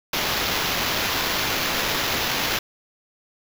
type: noise with sample-and-hold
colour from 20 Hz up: white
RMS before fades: -24 dBFS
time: 0.13-2.59 s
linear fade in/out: 5 ms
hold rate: 8820 Hz
effects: none